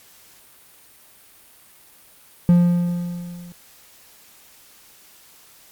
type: tone with level ramp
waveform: triangle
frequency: 174.61 Hz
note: F3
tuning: in tune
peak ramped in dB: -7 to -35 dBFS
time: 2.49-3.52 s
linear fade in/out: 0 ms
effects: white hiss -50 dBFS RMS until 5.71 s + Opus 48 kbps